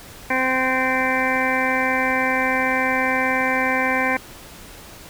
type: harmonic tone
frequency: 259.3 Hz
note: C4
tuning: 15 cents flat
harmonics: 1 / 2 / 3 / 4 / 6 / 7 / 8 / 9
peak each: -26 / -26 / -26 / -26 / -26 / -26 / -26 / -26 dBFS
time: 0.3-4.17 s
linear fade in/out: 5 ms
effects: pink hiss -41 dBFS RMS until 5.09 s